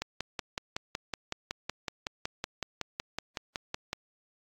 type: click train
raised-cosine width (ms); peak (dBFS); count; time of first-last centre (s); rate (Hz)
0.2; -15; 22; 0.02-3.931; 5.37
effects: AAC 48 kbps